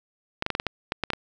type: clicks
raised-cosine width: 0.3 ms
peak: -9 dBFS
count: 10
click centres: 0.424 / 0.464 / 0.503 / 0.551 / 0.599 / 0.667 / 0.921 / 1.037 / 1.103 / 1.134 s
effects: none